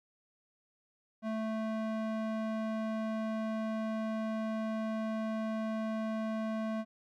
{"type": "tone with band-pass filter", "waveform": "square", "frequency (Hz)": 220, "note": "A3", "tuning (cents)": 0, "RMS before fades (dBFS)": -35, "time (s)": [1.22, 6.85], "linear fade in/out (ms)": 50, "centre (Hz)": 540, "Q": 0.67, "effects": []}